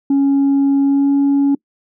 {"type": "tone with pitch glide", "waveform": "sine", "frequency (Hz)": [277.2, 279.9], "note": ["C#4", "C#4"], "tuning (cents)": [0, 17], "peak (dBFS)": -8, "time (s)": [0.1, 1.55], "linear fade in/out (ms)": 5, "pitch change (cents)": 17, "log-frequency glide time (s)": [0.83, 1.11], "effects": ["noise-tail reverb RT60 0.1 s tail -25 dB re dry", "tanh soft clip ceiling -9 dBFS"]}